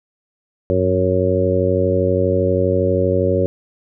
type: harmonic tone with a mistuned harmonic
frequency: 92.5 Hz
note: F#2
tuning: in tune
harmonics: 1 / 2 / 3 / 4 / 5 / 6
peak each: -20 / -24 / -24 / -21 / -20 / -19 dBFS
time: 0.7-3.46 s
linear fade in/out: 0 ms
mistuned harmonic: 1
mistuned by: +38 cents
effects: none